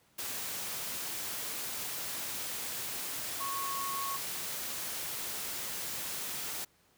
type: tone in noise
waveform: sine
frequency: 1101 Hz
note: C#6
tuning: 12 cents flat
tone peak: -35 dBFS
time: 3.4-4.17 s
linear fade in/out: 10 ms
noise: white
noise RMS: -38 dBFS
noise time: 0.18-6.65 s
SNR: 0 dB
effects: pink hiss -67 dBFS RMS until 6.97 s + high-pass 80 Hz 12 dB/octave